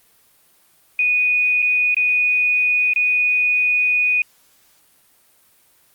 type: tone with dropouts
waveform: sine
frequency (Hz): 2476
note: D#7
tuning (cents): -9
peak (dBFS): -14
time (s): 0.99-4.22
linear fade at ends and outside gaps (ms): 2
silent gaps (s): 1.621-1.625 / 1.945-1.967 / 2.935-2.96
effects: white hiss -56 dBFS RMS until 5.94 s + Opus 32 kbps